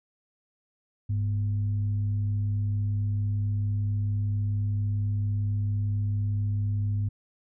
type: tone with frequency modulation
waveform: sine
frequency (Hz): 102.2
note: G#2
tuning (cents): -27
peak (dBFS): -24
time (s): 1.09-7.09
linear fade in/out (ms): 10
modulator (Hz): 140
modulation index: 0.27
effects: none

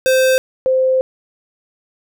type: tone pair in turn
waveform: square / sine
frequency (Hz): 520 / 520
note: C5 / C5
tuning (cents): -11 / -11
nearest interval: unison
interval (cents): 0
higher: neither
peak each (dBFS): -11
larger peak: neither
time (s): 0.06-0.38 / 0.66-1.01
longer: second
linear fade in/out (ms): 0
effects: none

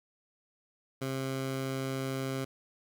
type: tone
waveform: 15% pulse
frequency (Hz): 133.4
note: C3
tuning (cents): +34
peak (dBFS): -26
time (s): 1.01-2.45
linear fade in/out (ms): 10
effects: none

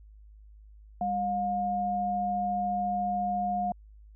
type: tone pair together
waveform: sine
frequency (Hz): 200.1 / 714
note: G3 / F5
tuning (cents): +36 / +38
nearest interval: octave + minor seventh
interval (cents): 2202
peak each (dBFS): -34 / -27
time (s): 1.01-3.72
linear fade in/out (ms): 2
effects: added 52 Hz sine -49 dBFS peak until 4.15 s

